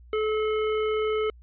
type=tone; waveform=square; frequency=431.5 Hz; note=A4; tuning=34 cents flat; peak=-24 dBFS; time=0.13-1.3 s; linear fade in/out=2 ms; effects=added 60 Hz sine -47 dBFS peak until 1.42 s + resampled to 8000 Hz